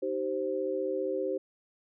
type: chord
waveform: sine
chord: C minor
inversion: first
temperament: equal with one note detuned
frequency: 311.1 / 386.4 / 523.3 Hz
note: Eb4 / G4 / C5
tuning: 0 / -25 / 0 cents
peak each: -37 / -32 / -32 dBFS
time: 0.02-1.38 s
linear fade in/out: 10 ms
effects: none